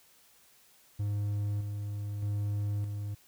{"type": "tone with tremolo", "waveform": "triangle", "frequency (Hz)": 102.8, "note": "G#2", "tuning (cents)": -17, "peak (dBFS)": -27, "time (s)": [0.99, 3.15], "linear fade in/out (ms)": 10, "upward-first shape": "square", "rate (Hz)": 0.81, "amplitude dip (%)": 40, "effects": ["white hiss -62 dBFS RMS until 3.27 s"]}